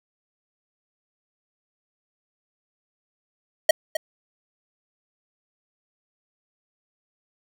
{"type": "tone with echo", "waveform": "square", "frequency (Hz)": 633, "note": "D#5", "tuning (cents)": 30, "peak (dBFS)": -11, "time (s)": [3.69, 3.71], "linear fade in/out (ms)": 5, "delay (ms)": 260, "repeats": 1, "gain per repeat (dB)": -11, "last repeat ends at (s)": 3.97, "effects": ["8-bit"]}